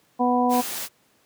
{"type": "harmonic tone", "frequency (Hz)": 246.9, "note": "B3", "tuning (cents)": 0, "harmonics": [1, 2, 3, 4], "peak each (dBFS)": [-21, -26, -22, -25], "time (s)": [0.19, 0.62], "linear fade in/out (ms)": 20}
{"type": "noise", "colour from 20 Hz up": "white", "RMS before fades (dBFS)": -31, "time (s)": [0.49, 0.89], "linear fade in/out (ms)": 50}
{"effects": ["pink hiss -62 dBFS RMS until 1.25 s", "high-pass 150 Hz 12 dB/octave"]}